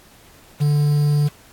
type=tone with quantisation; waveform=triangle; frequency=146.83 Hz; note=D3; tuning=in tune; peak=-12 dBFS; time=0.6-1.29 s; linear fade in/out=20 ms; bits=6; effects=pink hiss -49 dBFS RMS until 1.52 s + AAC 64 kbps